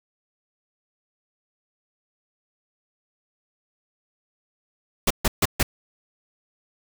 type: noise bursts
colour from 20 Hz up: pink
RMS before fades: -19 dBFS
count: 4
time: 5.07-5.63 s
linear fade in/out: 5 ms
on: 35 ms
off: 140 ms
effects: none